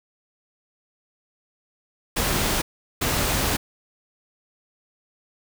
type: noise bursts at uneven times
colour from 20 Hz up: pink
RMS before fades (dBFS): -23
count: 2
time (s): 2.16-2.62 / 3.01-3.57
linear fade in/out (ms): 10
effects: none